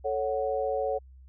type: chord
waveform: sine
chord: F# minor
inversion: first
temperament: equal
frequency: 440 / 554.4 / 740 Hz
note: A4 / C#5 / F#5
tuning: 0 / 0 / 0 cents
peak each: -31 / -29 / -32 dBFS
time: 0.04-0.99 s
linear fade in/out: 20 ms
effects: added 65 Hz sine -48 dBFS peak until 1.28 s